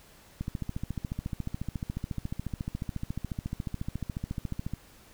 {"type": "click train", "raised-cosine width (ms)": 5, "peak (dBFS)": -20, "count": 62, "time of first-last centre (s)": [0.41, 4.736], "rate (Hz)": 14.1, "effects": ["pink hiss -56 dBFS RMS until 5.13 s"]}